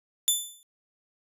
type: tone with exponential decay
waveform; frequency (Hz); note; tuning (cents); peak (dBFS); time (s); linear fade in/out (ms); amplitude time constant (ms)
10% pulse; 3520; A7; 0; -10; 0.28-0.63; 0; 75
effects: resampled to 32000 Hz